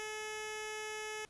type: tone with notch filter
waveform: 10% pulse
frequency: 429.8 Hz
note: A4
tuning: 41 cents flat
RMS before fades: -42 dBFS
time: 0-1.25 s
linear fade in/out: 0 ms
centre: 1100 Hz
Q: 1.6
effects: pink hiss -66 dBFS RMS until 1.29 s + resampled to 24000 Hz